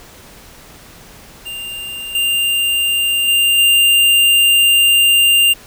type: tone with level steps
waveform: square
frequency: 2794 Hz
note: F7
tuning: in tune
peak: -25 / -14 / -11 / -9 dBFS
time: 1.45-5.54 s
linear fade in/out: 20 ms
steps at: 2.15 / 3.28 / 3.58 s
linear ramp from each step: 2 ms
effects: pink hiss -40 dBFS RMS until 5.66 s